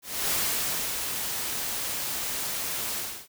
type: noise with ADSR envelope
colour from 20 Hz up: white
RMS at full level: -26 dBFS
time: 0.02-3.28 s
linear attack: 280 ms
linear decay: 640 ms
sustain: -5 dB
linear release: 310 ms
effects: none